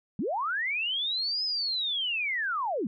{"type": "linear two-way sweep", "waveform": "sine", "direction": "up then down", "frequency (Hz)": [160, 5140, 181], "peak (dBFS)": -27, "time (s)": [0.19, 2.87], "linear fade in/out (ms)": 2, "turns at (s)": 1.44, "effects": []}